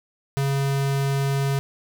square tone, 138.1 Hz, C#3, 6 cents flat, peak -21 dBFS, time 0.37-1.59 s, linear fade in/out 0 ms, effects none

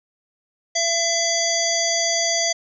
harmonic tone, 673 Hz, E5, 36 cents sharp, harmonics 1 / 3 / 5 / 7 / 9 / 10, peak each -24 / -27 / -29 / -25 / -23 / -28 dBFS, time 0.75-2.53 s, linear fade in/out 10 ms, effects none

